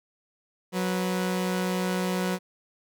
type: tone pair together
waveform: sawtooth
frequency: 184.1 / 491.9 Hz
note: F#3 / B4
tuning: -8 / -7 cents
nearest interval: octave + perfect fourth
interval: 1701 cents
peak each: -22 / -29 dBFS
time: 0.72-2.39 s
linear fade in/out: 50 ms
effects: none